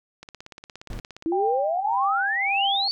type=click train; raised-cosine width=0.2 ms; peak=-23 dBFS; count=18; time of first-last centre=0.23-1.224 s; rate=17.1 Hz
type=noise; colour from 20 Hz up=brown; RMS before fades=-33 dBFS; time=0.9-1 s; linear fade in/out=2 ms
type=exponential sweep; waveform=sine; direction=up; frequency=316.6 to 4600 Hz; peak=-22 dBFS; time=1.26-2.91 s; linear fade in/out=0 ms
type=tone with tremolo; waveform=sine; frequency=791 Hz; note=G5; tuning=15 cents sharp; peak=-21 dBFS; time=1.32-2.88 s; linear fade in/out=2 ms; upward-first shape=triangle; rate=1.7 Hz; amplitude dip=75%
effects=none